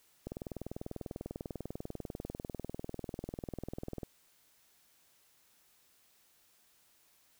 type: click train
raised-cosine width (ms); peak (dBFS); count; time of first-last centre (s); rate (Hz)
2; -26; 77; 0.27-4.032; 20.2
effects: white hiss -68 dBFS RMS until 7.39 s